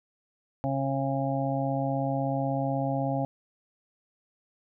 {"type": "harmonic tone", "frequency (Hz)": 136.2, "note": "C#3", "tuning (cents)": -30, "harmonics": [1, 2, 4, 5, 6], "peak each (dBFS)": [-30, -31, -33, -33, -34], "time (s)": [0.64, 3.25], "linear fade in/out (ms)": 0, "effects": []}